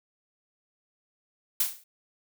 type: noise with exponential decay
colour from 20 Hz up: blue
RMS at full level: -21 dBFS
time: 1.6-1.84 s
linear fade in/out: 5 ms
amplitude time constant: 51 ms
effects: none